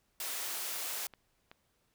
white high-pass noise, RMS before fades -38 dBFS, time 0.2-1.07 s, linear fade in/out 2 ms, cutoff 410 Hz, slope 12 dB/octave
click train, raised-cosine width 0.3 ms, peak -34 dBFS, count 3, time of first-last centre 0.76-1.515 s, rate 2.65 Hz
effects pink hiss -75 dBFS RMS until 1.94 s

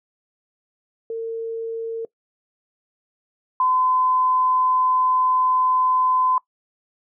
sine tone pair in turn, 454.4 / 1020.1 Hz, A#4 / C6, -44 / -44 cents, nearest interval octave + major second, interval 1400 cents, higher second, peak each -24 / -16 dBFS, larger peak second, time 1.1-2.05 / 3.6-6.38 s, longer second, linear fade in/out 2 ms, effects noise-tail reverb RT60 0.1 s tail -21 dB re dry

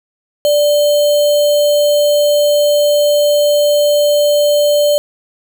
sine tone with sample-and-hold, 587.3 Hz, D5, in tune, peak -8 dBFS, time 0.45-4.98 s, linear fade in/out 0 ms, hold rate 3675 Hz, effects none

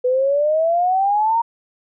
sine exponential sweep, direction up, 493.9 to 939 Hz, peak -14 dBFS, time 0.04-1.42 s, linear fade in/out 10 ms, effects none

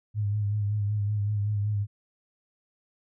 sine tone with vibrato, 103.7 Hz, G#2, 2 cents flat, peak -24 dBFS, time 0.14-1.87 s, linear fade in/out 50 ms, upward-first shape sine, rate 5.3 Hz, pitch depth 41 cents each way, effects none

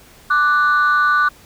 sine tone pair together, 1174.7 / 1480 Hz, D6 / F#6, 0 / 0 cents, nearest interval major third, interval 400 cents, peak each -13 dBFS, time 0.3-1.29 s, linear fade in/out 10 ms, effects tanh soft clip ceiling -8 dBFS + pink hiss -46 dBFS RMS until 1.45 s

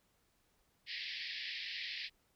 pink band-pass noise, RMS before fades -43 dBFS, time 0.86-2.1 s, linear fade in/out 50 ms, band 1800 to 5100 Hz, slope 96 dB/octave, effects pink hiss -75 dBFS RMS until 2.35 s

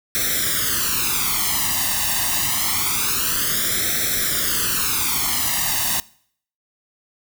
white noise with flanger, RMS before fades -21 dBFS, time 0.15-6 s, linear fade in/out 0 ms, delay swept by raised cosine 0.52 to 1.08 ms, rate 0.26 Hz, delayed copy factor +0.85, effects noise-tail reverb RT60 0.6 s tail -22 dB re dry

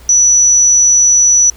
sine tone, 5920 Hz, F#8, in tune, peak -5 dBFS, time 0.09-1.5 s, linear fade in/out 2 ms, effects added 60 Hz sine -36 dBFS peak until 1.56 s + pink hiss -42 dBFS RMS until 1.56 s

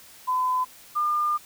sine tone pair in turn, 1013 / 1204.7 Hz, B5 / D6, +44 / +44 cents, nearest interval minor third, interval 300 cents, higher second, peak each -21 dBFS, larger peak neither, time 0.27-0.65 / 0.95-1.38 s, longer second, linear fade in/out 20 ms, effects white hiss -49 dBFS RMS until 1.45 s

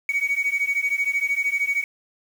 sine beating tone pair, 2241 / 2254 Hz, C#7 / C#7, +18 / +28 cents, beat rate 13 Hz, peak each -22 dBFS, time 0.09-1.84 s, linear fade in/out 2 ms, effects tanh soft clip ceiling -16 dBFS + 7-bit

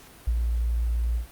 sine tone with ADSR envelope, 58.1 Hz, A#1, 5 cents flat, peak -19 dBFS, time 0.27-1.27 s, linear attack 8 ms, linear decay 52 ms, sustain -3 dB, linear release 110 ms, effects pink hiss -49 dBFS RMS until 1.31 s + Opus 48 kbps

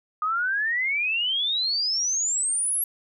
sine exponential sweep, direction up, 1222 to 11480 Hz, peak -22 dBFS, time 0.22-2.84 s, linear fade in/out 2 ms, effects none

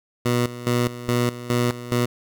15% pulse tone with tremolo, 121.4 Hz, B2, 29 cents flat, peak -12 dBFS, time 0.25-2.06 s, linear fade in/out 10 ms, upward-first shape square, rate 2.4 Hz, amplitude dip 80%, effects none

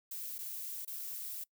violet noise with dropouts, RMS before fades -42 dBFS, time 0.11-1.44 s, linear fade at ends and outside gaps 5 ms, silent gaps 0.383-0.387 / 0.85-0.875 s, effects noise-tail reverb RT60 0.1 s tail -23 dB re dry

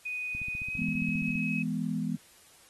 sine tone with pitch glide, 2489 to 2555 Hz, D#7 to D#7, 0 to +45 cents, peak -32 dBFS, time 0.05-1.63 s, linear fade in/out 10 ms, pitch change +45 cents, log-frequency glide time 0.58-0.83 s
click train, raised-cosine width 5 ms, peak -30 dBFS, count 16, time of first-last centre 0.35-1.357 s, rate 14.9 Hz
sine chord, E major, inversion none, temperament equal, 164.81 / 207.7 / 246.9 Hz, E3 / G#3 / B3, 0 / 0 / 0 cents, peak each -33 dBFS, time 0.77-2.17 s, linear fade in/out 20 ms
effects white hiss -58 dBFS RMS until 2.69 s + AAC 32 kbps

